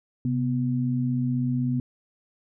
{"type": "tone pair together", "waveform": "sine", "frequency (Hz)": [130.79, 246.9], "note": ["C3", "B3"], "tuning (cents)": [0, 0], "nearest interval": "major seventh", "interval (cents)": 1100, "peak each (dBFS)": -25, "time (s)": [0.25, 1.8], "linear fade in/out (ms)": 2, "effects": []}